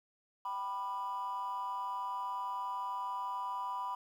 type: tone with amplitude modulation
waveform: triangle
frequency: 987.8 Hz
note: B5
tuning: in tune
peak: -28 dBFS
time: 0.45-3.95 s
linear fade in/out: 5 ms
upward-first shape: sine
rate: 209 Hz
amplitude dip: 90%
effects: tanh soft clip ceiling -30 dBFS + 11-bit